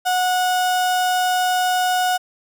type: tone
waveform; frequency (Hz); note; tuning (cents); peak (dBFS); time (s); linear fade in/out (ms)
35% pulse; 732; F#5; -19; -15; 0.05-2.18; 20
effects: none